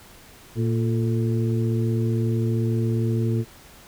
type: harmonic tone with a mistuned harmonic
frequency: 115.3 Hz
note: A#2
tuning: 19 cents flat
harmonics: 1 / 2 / 3 / 4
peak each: -21 / -27 / -29 / -33 dBFS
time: 0.55-3.45 s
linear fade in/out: 50 ms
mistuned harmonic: 4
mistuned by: -75 cents
effects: pink hiss -48 dBFS RMS until 3.87 s